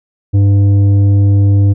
triangle tone with tanh clipping, 99.9 Hz, G2, 33 cents sharp, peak -7 dBFS, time 0.33-1.74 s, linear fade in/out 20 ms, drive 12 dB, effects none

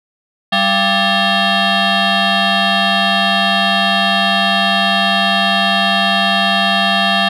sine tone with frequency modulation, 1275 Hz, D#6, 42 cents sharp, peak -9 dBFS, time 0.52-7.29 s, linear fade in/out 10 ms, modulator 490 Hz, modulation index 5.2, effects tanh soft clip ceiling -8 dBFS

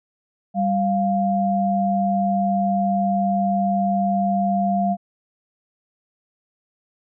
sine tone pair together, 196 / 698.5 Hz, G3 / F5, 0 / 0 cents, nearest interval octave + minor seventh, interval 2200 cents, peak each -20 dBFS, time 0.54-4.97 s, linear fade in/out 50 ms, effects none

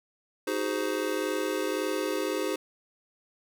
square chord, Ab dominant seventh, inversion second, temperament just, 311.5 / 373.8 / 415.3 / 519.1 Hz, Eb4 / Gb4 / Ab4 / C5, +2 / +18 / 0 / -14 cents, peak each -34 dBFS, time 0.47-2.56 s, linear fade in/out 5 ms, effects none

